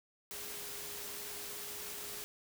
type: tone in noise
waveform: sine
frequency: 412.2 Hz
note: G#4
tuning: 13 cents flat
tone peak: -54 dBFS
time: 0.31-2.24 s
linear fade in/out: 0 ms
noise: white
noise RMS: -44 dBFS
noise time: 0.31-2.24 s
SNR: -13 dB
effects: none